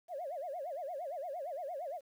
sine tone with vibrato, 625 Hz, D#5, 8 cents sharp, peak -37 dBFS, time 0.08-2.01 s, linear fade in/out 50 ms, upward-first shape sine, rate 8.7 Hz, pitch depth 270 cents each way, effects tanh soft clip ceiling -33 dBFS + 11-bit

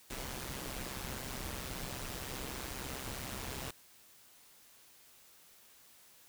pink noise with amplitude modulation, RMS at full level -39 dBFS, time 0.1-3.71 s, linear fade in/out 5 ms, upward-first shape sine, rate 131 Hz, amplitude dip 70%, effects white hiss -61 dBFS RMS until 6.28 s

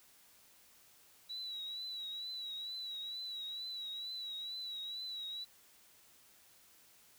triangle tone with vibrato, 3908 Hz, B7, 19 cents flat, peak -37 dBFS, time 1.29-5.45 s, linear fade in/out 20 ms, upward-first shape triangle, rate 2.2 Hz, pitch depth 63 cents each way, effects tanh soft clip ceiling -39 dBFS + white hiss -64 dBFS RMS until 7.18 s

